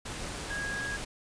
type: tone in noise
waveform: sine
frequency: 1647 Hz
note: G#6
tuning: 15 cents flat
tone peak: -33 dBFS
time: 0.5-0.97 s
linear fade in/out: 10 ms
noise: pink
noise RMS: -38 dBFS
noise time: 0.05-1.05 s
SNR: +2 dB
effects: resampled to 22050 Hz